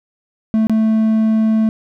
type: tone with dropouts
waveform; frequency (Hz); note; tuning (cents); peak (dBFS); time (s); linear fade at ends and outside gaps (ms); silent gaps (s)
triangle; 220; A3; 0; -9; 0.54-1.69; 0; 0.67-0.696
effects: none